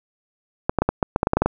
clicks, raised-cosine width 1 ms, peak -3 dBFS, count 12, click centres 0.695 / 0.787 / 0.82 / 0.89 / 1.028 / 1.161 / 1.231 / 1.271 / 1.334 / 1.37 / 1.42 / 1.46 s, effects none

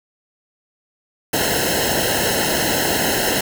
pink noise with comb filter, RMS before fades -19 dBFS, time 1.33-3.41 s, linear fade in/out 5 ms, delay 0.85 ms, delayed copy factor -1, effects none

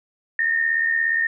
sine tone with amplitude modulation, 1830 Hz, A#6, 32 cents flat, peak -15 dBFS, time 0.39-1.27 s, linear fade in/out 2 ms, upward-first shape sine, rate 77.1 Hz, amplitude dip 60%, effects none

